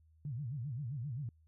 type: tone with vibrato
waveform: sine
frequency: 130.81 Hz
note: C3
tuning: in tune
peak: -37 dBFS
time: 0.25-1.29 s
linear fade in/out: 2 ms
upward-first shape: sine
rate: 7.6 Hz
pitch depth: 260 cents each way
effects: added 79 Hz sine -63 dBFS peak until 1.47 s